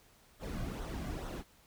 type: noise with flanger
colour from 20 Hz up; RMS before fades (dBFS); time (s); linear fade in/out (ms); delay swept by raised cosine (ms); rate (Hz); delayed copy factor
brown; -40; 0.39-1.44; 50; 0.41 to 2.31; 2.3; -0.6
effects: pink hiss -64 dBFS RMS until 1.66 s